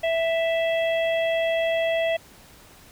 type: harmonic tone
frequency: 659.3 Hz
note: E5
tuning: in tune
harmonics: 1 / 3 / 4 / 5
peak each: -21 / -31 / -33 / -35 dBFS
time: 0.03-2.17 s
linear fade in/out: 10 ms
effects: pink hiss -50 dBFS RMS until 2.91 s